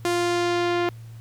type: tone with low-pass filter sweep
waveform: sawtooth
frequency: 349.2 Hz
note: F4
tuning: in tune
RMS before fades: -23 dBFS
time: 0.05-0.89 s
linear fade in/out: 0 ms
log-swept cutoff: 11000 to 2900 Hz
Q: 0.87
effects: added 114 Hz sine -38 dBFS peak until 1.2 s + pink hiss -56 dBFS RMS until 1.2 s